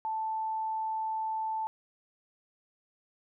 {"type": "tone", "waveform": "sine", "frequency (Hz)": 880, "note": "A5", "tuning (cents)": 0, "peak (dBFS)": -30, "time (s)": [0.05, 1.67], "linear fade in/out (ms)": 0, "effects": []}